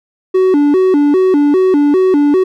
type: tone with vibrato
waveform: triangle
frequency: 329.6 Hz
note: E4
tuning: in tune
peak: -5 dBFS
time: 0.34-2.44 s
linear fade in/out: 10 ms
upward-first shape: square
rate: 2.5 Hz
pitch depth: 220 cents each way
effects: none